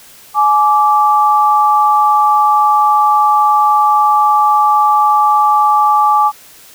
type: tone pair together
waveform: sine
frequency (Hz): 844.3 / 1168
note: G#5 / D6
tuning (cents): +28 / -10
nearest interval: tritone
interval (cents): 562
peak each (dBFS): -10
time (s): 0.34-6.32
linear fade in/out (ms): 50
effects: white hiss -40 dBFS RMS until 6.74 s